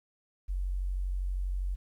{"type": "tone", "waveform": "sine", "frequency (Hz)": 46.25, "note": "F#1", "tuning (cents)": 0, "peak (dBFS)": -29, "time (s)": [0.48, 1.76], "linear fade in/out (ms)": 20, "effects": ["11-bit"]}